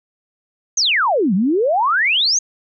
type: exponential two-way sweep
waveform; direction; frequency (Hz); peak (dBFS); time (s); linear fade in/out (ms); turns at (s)
sine; down then up; 6645 to 174.61 to 6645; -13; 0.77-2.39; 5; 1.34
effects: none